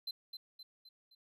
triangle tone with echo, 4083 Hz, C8, 43 cents flat, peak -36 dBFS, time 0.07-0.11 s, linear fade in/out 5 ms, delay 260 ms, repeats 4, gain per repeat -6 dB, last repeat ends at 1.15 s, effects none

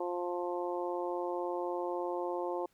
harmonic tone, 176.4 Hz, F3, 18 cents sharp, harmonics 2 / 3 / 4 / 5 / 6, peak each -36 / -38 / -42 / -40 / -45 dBFS, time 0-2.66 s, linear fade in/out 5 ms, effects pink hiss -72 dBFS RMS until 2.73 s

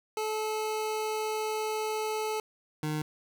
25% pulse tone pair in turn, 432.8 / 153.02 Hz, A4 / D#3, -29 / -29 cents, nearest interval octave + tritone, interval 1800 cents, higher first, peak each -26 dBFS, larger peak neither, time 0.17-2.4 / 2.83-3.02 s, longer first, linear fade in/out 2 ms, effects none

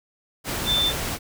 sine tone in noise, 3548 Hz, A7, 14 cents sharp, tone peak -19 dBFS, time 0.65-0.93 s, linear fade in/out 50 ms, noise pink, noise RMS -28 dBFS, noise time 0.44-1.19 s, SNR +6 dB, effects none

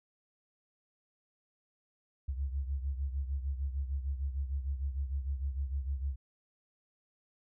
sine beating tone pair, 67.3 / 73.9 Hz, C2 / D2, +49 / +11 cents, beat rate 6.6 Hz, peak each -33 / -39 dBFS, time 2.28-6.16 s, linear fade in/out 10 ms, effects none

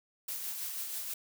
blue noise with tremolo, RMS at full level -37 dBFS, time 0.28-1.14 s, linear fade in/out 5 ms, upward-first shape sine, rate 6.2 Hz, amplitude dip 35%, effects none

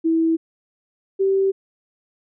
sine tone pair in turn, 326.1 / 387.8 Hz, E4 / G4, -19 / -19 cents, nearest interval minor third, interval 300 cents, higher second, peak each -15 / -15 dBFS, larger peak neither, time 0.04-0.37 / 1.19-1.52 s, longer neither, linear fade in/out 20 ms, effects none

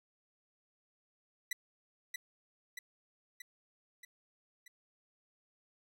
sawtooth tone with echo, 1975.5 Hz, B6, in tune, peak -30 dBFS, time 1.51-1.53 s, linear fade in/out 5 ms, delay 630 ms, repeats 5, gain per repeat -4 dB, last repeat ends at 4.68 s, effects none

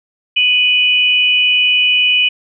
sine tone pair together, 2489 / 2960 Hz, D#7 / F#7, 0 / 0 cents, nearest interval minor third, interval 300 cents, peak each -12 dBFS, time 0.36-2.29 s, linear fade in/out 10 ms, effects none

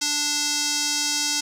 square tone with band-pass filter, 293.7 Hz, D4, in tune, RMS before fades -24 dBFS, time 0.01-1.41 s, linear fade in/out 10 ms, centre 5800 Hz, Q 2.5, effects none

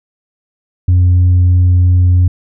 sine tone with tanh clipping, 89.7 Hz, F2, 47 cents sharp, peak -6 dBFS, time 0.88-2.28 s, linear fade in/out 5 ms, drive 1 dB, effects none

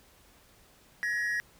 triangle tone pair together, 1682 / 1895.6 Hz, G#6 / A#6, +22 / +28 cents, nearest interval major second, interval 206 cents, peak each -31 / -28 dBFS, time 1.03-1.4 s, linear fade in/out 0 ms, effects pink hiss -60 dBFS RMS until 1.59 s

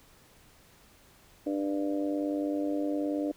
harmonic tone, 98.9 Hz, G2, 16 cents sharp, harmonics 3 / 4 / 5 / 6 / 7, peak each -29 / -42 / -37 / -36 / -44 dBFS, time 1.46-3.32 s, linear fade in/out 10 ms, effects pink hiss -59 dBFS RMS until 3.36 s

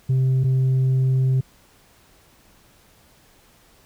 sine tone pair in turn, 130.81 / 130.81 Hz, C3 / C3, 0 / 0 cents, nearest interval unison, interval 0 cents, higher neither, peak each -13 dBFS, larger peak neither, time 0.09-0.44 / 0.44-1.41 s, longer second, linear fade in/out 10 ms, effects tanh soft clip ceiling -15 dBFS + pink hiss -55 dBFS RMS until 3.85 s

